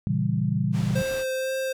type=chord; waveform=sine; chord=A# diminished seventh; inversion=none; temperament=equal; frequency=116.54 / 138.59 / 164.81 / 196 Hz; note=A#2 / C#3 / E3 / G3; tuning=0 / 0 / 0 / 0 cents; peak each=-27 dBFS; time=0.07-1.02 s; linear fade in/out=0 ms
type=low-pass noise; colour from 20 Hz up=pink; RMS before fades=-39 dBFS; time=0.72-1.25 s; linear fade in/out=50 ms; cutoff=7200 Hz; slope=12 dB/octave
type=tone with vibrato; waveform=square; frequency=525 Hz; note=C5; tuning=6 cents sharp; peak=-26 dBFS; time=0.95-1.73 s; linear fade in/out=10 ms; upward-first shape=sine; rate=2 Hz; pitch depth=12 cents each way
effects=none